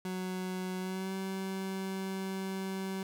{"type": "tone with pitch glide", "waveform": "30% pulse", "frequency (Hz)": [185, 191.3], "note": ["F#3", "G3"], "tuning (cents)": [0, -42], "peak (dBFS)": -32, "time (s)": [0.05, 3.03], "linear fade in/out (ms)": 2, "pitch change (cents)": 58, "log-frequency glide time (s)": [0.79, 1.13], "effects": []}